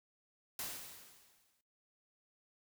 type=noise with exponential decay; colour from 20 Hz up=white; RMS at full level=-40 dBFS; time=0.59-1.61 s; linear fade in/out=2 ms; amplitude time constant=220 ms; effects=noise-tail reverb RT60 0.2 s tail -17 dB re dry